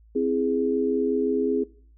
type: chord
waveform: sine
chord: C augmented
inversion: none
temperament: equal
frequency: 261.6 / 329.6 / 415.3 Hz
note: C4 / E4 / G#4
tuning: 0 / 0 / 0 cents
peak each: -25 / -29 / -23 dBFS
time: 0.15-1.64 s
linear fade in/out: 10 ms
effects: noise-tail reverb RT60 0.5 s tail -21 dB re dry + added 55 Hz sine -51 dBFS peak until 1.97 s